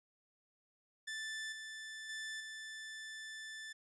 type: tone with level steps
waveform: sawtooth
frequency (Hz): 1760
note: A6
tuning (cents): 0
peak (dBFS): -37 / -42 / -38 / -42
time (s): 1.07-3.73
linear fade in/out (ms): 10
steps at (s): 1.52 / 2.09 / 2.4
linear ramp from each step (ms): 5
effects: resampled to 22050 Hz